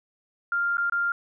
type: tone with dropouts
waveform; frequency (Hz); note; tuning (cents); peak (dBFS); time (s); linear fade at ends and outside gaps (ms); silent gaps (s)
sine; 1396.9; F6; 0; -22; 0.52-1.12; 2; 0.771-0.781 / 0.898-0.922
effects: none